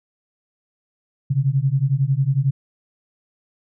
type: beating tone pair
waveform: sine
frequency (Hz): 130.81 / 141.81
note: C3 / C#3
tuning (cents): 0 / +40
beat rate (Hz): 11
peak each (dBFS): -19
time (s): 1.3-2.51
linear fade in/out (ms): 10
effects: none